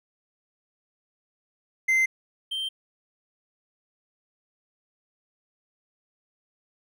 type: tone pair in turn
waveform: triangle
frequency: 2075 / 3139 Hz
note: C7 / G7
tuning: -15 / +2 cents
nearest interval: perfect fifth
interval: 717 cents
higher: second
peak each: -17 / -26 dBFS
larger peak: first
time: 1.88-2.06 / 2.51-2.69 s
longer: neither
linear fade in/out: 10 ms
effects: none